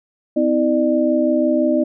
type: tone cluster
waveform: sine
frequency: 255.1 / 321 / 599 Hz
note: C4 / E4 / D5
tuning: -44 / -46 / +34 cents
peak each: -18 dBFS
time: 0.36-1.84 s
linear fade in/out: 10 ms
effects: none